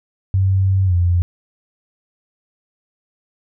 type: tone with pitch glide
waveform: sine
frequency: 95.7 to 87.76 Hz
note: G2 to F2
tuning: -41 to +9 cents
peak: -12 dBFS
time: 0.34-1.22 s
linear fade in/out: 0 ms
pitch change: -150 cents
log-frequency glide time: 0.85-0.94 s
effects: none